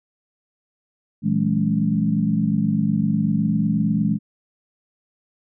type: tone cluster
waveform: sine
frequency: 116.1 / 163.8 / 192.4 / 212.1 / 277.5 Hz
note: A#2 / E3 / G3 / G#3 / C#4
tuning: -7 / -11 / -32 / +37 / +2 cents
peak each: -29 / -22 / -26 / -20 / -28 dBFS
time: 1.22-4.19 s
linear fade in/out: 50 ms
effects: none